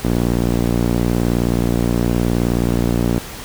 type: tone with band-pass filter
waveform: sawtooth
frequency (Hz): 59.1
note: A#1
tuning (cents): +24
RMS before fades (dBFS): -17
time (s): 0.04-3.19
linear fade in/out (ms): 10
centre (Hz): 260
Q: 1
effects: pink hiss -32 dBFS RMS until 3.44 s